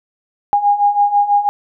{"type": "beating tone pair", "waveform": "sine", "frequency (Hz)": [813, 819.1], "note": ["G#5", "G#5"], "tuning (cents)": [-37, -24], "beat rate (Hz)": 6.1, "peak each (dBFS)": [-16, -12], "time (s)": [0.53, 1.49], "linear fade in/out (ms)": 0, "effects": []}